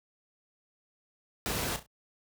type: noise with echo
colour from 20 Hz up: pink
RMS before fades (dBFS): -32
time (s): 1.46-1.76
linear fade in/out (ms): 0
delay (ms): 34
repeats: 3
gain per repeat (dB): -10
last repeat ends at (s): 1.862
effects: high-pass 60 Hz 12 dB/octave